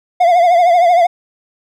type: tone with vibrato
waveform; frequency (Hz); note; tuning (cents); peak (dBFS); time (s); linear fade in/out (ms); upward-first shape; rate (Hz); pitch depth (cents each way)
triangle; 698.5; F5; 0; -5; 0.2-1.07; 10; triangle; 13; 90
effects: none